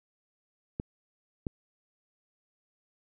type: clicks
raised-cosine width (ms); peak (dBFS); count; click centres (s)
3; -19; 2; 0.799 / 1.468
effects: none